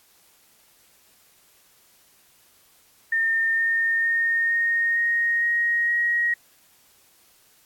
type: tone with pitch steps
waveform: sine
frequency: 1815 / 1827.6 / 1840.3 / 1853.1 / 1866 / 1879 / 1892.1 Hz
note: A#6 / A#6 / A#6 / A#6 / A#6 / A#6 / A#6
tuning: -47 / -35 / -23 / -11 / +1 / +13 / +25 cents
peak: -19 dBFS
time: 3.12-6.34 s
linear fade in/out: 5 ms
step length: 460 ms
effects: white hiss -58 dBFS RMS until 7.65 s + AAC 64 kbps